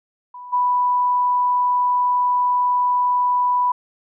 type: tone with level steps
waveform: sine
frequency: 987.8 Hz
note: B5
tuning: in tune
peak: -33 / -15 dBFS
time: 0.34-3.72 s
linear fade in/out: 5 ms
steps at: 0.52 s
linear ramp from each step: 20 ms
effects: none